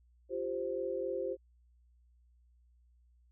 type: chord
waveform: sine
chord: F suspended second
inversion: none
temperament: just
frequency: 349.2 / 392.9 / 523.8 Hz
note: F4 / G4 / C5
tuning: 0 / +4 / +2 cents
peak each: -40 / -38 / -36 dBFS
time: 0.29-1.37 s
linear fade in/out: 50 ms
effects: added 60 Hz sine -63 dBFS peak until 3.31 s